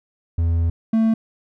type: tone pair in turn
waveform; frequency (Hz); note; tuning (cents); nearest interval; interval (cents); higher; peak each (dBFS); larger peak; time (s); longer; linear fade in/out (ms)
triangle; 83.6 / 223.2; E2 / A3; +25 / +25; octave + perfect fourth; 1700; second; -14 / -12; second; 0.38-0.7 / 0.93-1.14; first; 5
effects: none